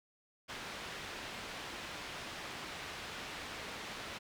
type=low-pass noise; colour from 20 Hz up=white; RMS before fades=-45 dBFS; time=0.48-4.19 s; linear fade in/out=20 ms; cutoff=3100 Hz; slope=12 dB/octave; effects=none